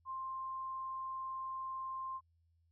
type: tone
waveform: sine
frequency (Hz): 1053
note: C6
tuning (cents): +11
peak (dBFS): -39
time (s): 0.05-2.21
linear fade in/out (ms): 50
effects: added 83 Hz sine -70 dBFS peak until 2.71 s